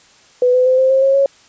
sine tone with pitch steps, 496.9 / 505.6 / 514.4 / 523.4 / 532.6 / 541.9 / 551.3 Hz, B4 / B4 / C5 / C5 / C5 / C#5 / C#5, +11 / +41 / -30 / 0 / +31 / -39 / -10 cents, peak -9 dBFS, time 0.42-1.26 s, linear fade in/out 2 ms, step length 120 ms, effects white hiss -48 dBFS RMS until 1.48 s + resampled to 16000 Hz

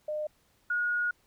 sine tone pair in turn, 607 / 1443.7 Hz, D#5 / F#6, -43 / -43 cents, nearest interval octave + minor third, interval 1500 cents, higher second, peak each -30 / -26 dBFS, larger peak second, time 0.08-0.27 / 0.7-1.11 s, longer second, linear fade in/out 5 ms, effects pink hiss -68 dBFS RMS until 1.26 s

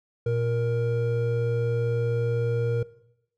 triangle tone pair together, 117.88 / 469.5 Hz, A#2 / A#4, +20 / +12 cents, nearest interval 2 octaves, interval 2392 cents, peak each -23 dBFS, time 0.26-2.83 s, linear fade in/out 5 ms, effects noise-tail reverb RT60 0.8 s tail -19 dB re dry

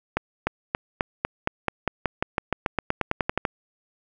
accelerating click train, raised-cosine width 0.5 ms, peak -7 dBFS, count 21, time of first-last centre 0.17-3.452 s, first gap 300 ms, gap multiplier 0.93, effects none

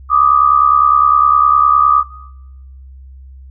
sine tone pair together, 1174 / 1243.8 Hz, D6 / D#6, -1 / -1 cents, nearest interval minor second, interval 100 cents, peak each -10 dBFS, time 0.09-2.04 s, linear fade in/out 50 ms, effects noise-tail reverb RT60 0.9 s tail -18 dB re dry + added 66 Hz sine -33 dBFS peak until 3.5 s

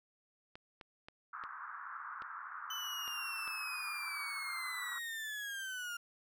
clicks, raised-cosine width 0.3 ms, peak -33 dBFS, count 7, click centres 0.555 / 0.812 / 1.085 / 1.438 / 2.221 / 3.078 / 3.477 s
pink band-pass noise, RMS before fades -46 dBFS, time 1.33-4.99 s, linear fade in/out 5 ms, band 1100 to 1500 Hz, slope 48 dB/octave
35% pulse linear sweep, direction down, 3021 to 1396.9 Hz, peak -38 dBFS, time 2.7-5.97 s, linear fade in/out 5 ms
effects none

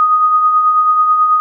sine tone with tremolo, 1244.5 Hz, D#6, in tune, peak -6 dBFS, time 0-1.4 s, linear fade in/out 0 ms, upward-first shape triangle, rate 9.2 Hz, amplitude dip 45%, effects none

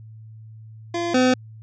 25% pulse tone pair in turn, 343.2 / 254.6 Hz, F4 / C4, -30 / -47 cents, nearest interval perfect fourth, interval 517 cents, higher first, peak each -19 / -11 dBFS, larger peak second, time 0.94-1.14 / 1.14-1.34 s, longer neither, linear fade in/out 5 ms, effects added 110 Hz sine -39 dBFS peak until 1.62 s + resampled to 16000 Hz

